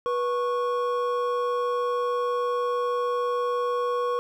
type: tone pair together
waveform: triangle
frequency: 487.3 / 1101.6 Hz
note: B4 / C#6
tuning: -23 / -11 cents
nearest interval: octave + major second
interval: 1412 cents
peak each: -23 / -26 dBFS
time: 0.06-4.19 s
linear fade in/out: 0 ms
effects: none

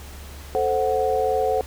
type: chord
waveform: sine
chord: F# diminished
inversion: first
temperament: equal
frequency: 440 / 523.3 / 740 Hz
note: A4 / C5 / F#5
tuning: 0 / 0 / 0 cents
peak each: -23 dBFS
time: 0.55-1.61 s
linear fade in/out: 0 ms
effects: added 71 Hz sine -38 dBFS peak until 1.66 s + pink hiss -43 dBFS RMS until 1.66 s

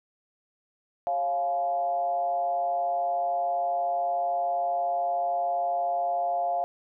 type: tone with frequency modulation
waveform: sine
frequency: 698.5 Hz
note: F5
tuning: in tune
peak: -24 dBFS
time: 1.07-6.64 s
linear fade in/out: 0 ms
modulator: 152 Hz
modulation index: 0.61
effects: none

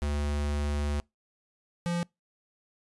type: tone pair in turn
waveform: square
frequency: 73 / 172.67 Hz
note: D2 / F3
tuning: -10 / -19 cents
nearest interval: octave + minor third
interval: 1491 cents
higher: second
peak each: -28 dBFS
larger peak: neither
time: 0.02-1 / 1.86-2.03 s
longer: first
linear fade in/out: 0 ms
effects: noise-tail reverb RT60 0.2 s tail -26 dB re dry + resampled to 24000 Hz

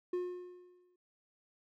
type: tone with exponential decay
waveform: triangle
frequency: 358.9 Hz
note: F4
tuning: 47 cents sharp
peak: -29 dBFS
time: 0.13-0.96 s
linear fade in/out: 5 ms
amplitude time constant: 180 ms
effects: none

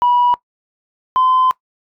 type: tone pair in turn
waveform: sine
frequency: 975 / 1026.7 Hz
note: B5 / C6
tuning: -23 / -33 cents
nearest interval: minor second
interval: 90 cents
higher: second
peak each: -9 dBFS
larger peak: neither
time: 0.02-0.34 / 1.16-1.51 s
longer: second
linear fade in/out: 0 ms
effects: noise-tail reverb RT60 0.1 s tail -21 dB re dry + tanh soft clip ceiling -7 dBFS

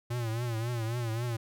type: tone with vibrato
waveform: square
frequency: 116.54 Hz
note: A#2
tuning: in tune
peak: -31 dBFS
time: 0.1-1.37 s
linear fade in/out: 10 ms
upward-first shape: triangle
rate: 3.7 Hz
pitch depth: 110 cents each way
effects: none

